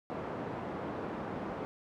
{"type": "band-pass noise", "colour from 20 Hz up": "pink", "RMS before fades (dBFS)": -39, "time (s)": [0.1, 1.65], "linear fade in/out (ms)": 0, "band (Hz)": [180, 1000], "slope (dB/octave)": 12, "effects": []}